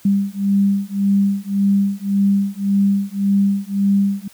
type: beating tone pair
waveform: sine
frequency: 197.8 / 199.6 Hz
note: G3 / G3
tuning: +16 / +32 cents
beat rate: 1.8 Hz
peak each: -17 dBFS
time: 0.05-4.28 s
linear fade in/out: 5 ms
effects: white hiss -48 dBFS RMS until 4.33 s